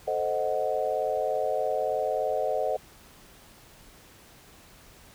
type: chord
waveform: sine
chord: A diminished seventh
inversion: none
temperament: equal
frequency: 440 / 523.3 / 622.3 / 740 Hz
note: A4 / C5 / Eb5 / Gb5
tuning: 0 / 0 / 0 / 0 cents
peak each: -32 / -30 / -29 / -31 dBFS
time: 0.07-2.77 s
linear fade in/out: 10 ms
effects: pink hiss -53 dBFS RMS until 5.14 s